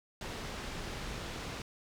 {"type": "low-pass noise", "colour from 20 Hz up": "pink", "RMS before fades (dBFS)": -41, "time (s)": [0.21, 1.62], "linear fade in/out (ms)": 2, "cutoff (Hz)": 5700, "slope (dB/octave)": 12, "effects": []}